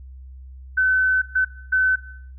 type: tone bursts at uneven times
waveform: sine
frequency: 1519 Hz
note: F#6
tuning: 45 cents sharp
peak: -15 dBFS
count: 3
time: 0.77-1.22 / 1.35-1.45 / 1.72-1.96 s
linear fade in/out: 10 ms
effects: noise-tail reverb RT60 0.7 s tail -17 dB re dry + added 65 Hz sine -37 dBFS peak until 2.38 s